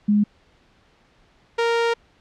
sine / sawtooth tone pair in turn, 207.7 / 465.3 Hz, G#3 / A#4, 0 / -3 cents, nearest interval octave + major second, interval 1397 cents, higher second, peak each -14 dBFS, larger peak neither, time 0.08-0.24 / 1.58-1.94 s, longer second, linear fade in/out 10 ms, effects pink hiss -58 dBFS RMS until 2.2 s + low-pass 4000 Hz 12 dB/octave

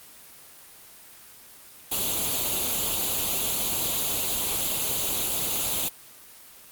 white noise with comb filter, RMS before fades -26 dBFS, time 1.91-5.89 s, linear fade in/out 10 ms, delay 0.28 ms, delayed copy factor +0.7, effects white hiss -48 dBFS RMS until 6.71 s + Opus 24 kbps

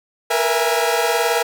sawtooth tone cluster, 463.7 / 482.4 / 664 / 822 Hz, A#4 / B4 / E5 / G#5, -9 / -41 / +12 / -18 cents, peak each -18 dBFS, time 0.3-1.43 s, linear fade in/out 10 ms, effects none

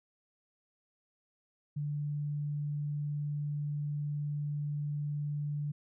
sine tone, 146.83 Hz, D3, in tune, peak -32 dBFS, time 1.76-5.72 s, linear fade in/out 10 ms, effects none

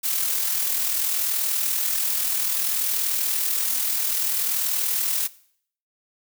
blue noise with amplitude modulation, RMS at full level -22 dBFS, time 0.03-5.28 s, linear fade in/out 20 ms, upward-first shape sine, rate 40.6 Hz, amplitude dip 40%, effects noise-tail reverb RT60 0.6 s tail -19 dB re dry

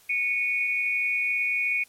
sine tone pair together, 2217 / 2461 Hz, C#7 / D#7, 0 / -20 cents, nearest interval major second, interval 180 cents, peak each -26 / -25 dBFS, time 0.09-1.84 s, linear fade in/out 10 ms, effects white hiss -57 dBFS RMS until 1.88 s + MP3 64 kbps

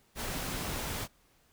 pink noise, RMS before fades -36 dBFS, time 0.15-1.08 s, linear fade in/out 50 ms, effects pink hiss -67 dBFS RMS until 1.52 s

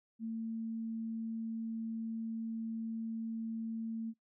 sine tone, 225.3 Hz, A3, 41 cents sharp, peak -36 dBFS, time 0.19-4.14 s, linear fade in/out 50 ms, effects noise-tail reverb RT60 0.1 s tail -22 dB re dry

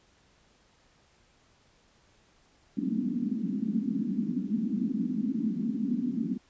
white band-pass noise, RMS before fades -30 dBFS, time 2.77-6.38 s, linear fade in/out 5 ms, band 200 to 260 Hz, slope 48 dB/octave, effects pink hiss -64 dBFS RMS until 6.49 s + resampled to 16000 Hz

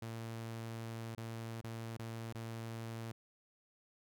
sawtooth tone with dropouts, 114 Hz, A#2, 38 cents flat, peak -38 dBFS, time 0.02-3.12 s, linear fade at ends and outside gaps 5 ms, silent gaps 1.15-1.176 / 1.613-1.64 / 1.971-1.993 / 2.327-2.348 s, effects none

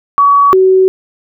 sine tone pair in turn, 1132 / 376.7 Hz, C#6 / F#4, +36 / +31 cents, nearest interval octave + perfect fifth, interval 1905 cents, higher first, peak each -4 dBFS, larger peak neither, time 0.18-0.53 / 0.53-0.88 s, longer neither, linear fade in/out 0 ms, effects none

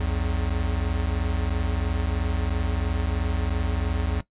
square tone pair together, 61 / 84 Hz, B1 / E2, -21 / +33 cents, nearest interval tritone, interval 554 cents, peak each -27 dBFS, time 0-4.21 s, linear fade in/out 5 ms, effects noise-tail reverb RT60 0.1 s tail -17 dB re dry + resampled to 8000 Hz

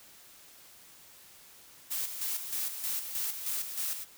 blue noise with tremolo, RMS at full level -33 dBFS, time 1.9-4.05 s, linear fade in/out 20 ms, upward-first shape square, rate 3.2 Hz, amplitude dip 55%, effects white hiss -55 dBFS RMS until 4.17 s

